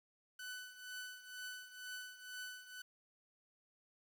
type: tone with tremolo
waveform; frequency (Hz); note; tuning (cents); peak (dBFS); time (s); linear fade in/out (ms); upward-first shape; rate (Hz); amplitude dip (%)
sawtooth; 1498; F#6; +21; -40; 0.39-2.82; 5; triangle; 2.1; 80
effects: 11-bit